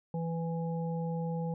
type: harmonic tone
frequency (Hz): 165.8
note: E3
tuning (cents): +10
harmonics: 1 / 3 / 5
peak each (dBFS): -32 / -39 / -43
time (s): 0.14-1.54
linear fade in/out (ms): 2
effects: none